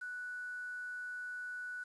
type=tone with quantisation; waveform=sine; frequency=1480 Hz; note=F#6; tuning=in tune; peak=-40 dBFS; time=0.01-1.84 s; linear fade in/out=10 ms; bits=10; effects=resampled to 24000 Hz